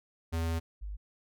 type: tone pair in turn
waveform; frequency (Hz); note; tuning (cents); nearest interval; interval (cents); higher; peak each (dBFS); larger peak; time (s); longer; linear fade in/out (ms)
square / sine; 82.41 / 50.49; E2 / G#1; 0 / -48; minor sixth; 848; first; -30 / -36; first; 0.32-0.6 / 0.81-0.97; first; 20
effects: none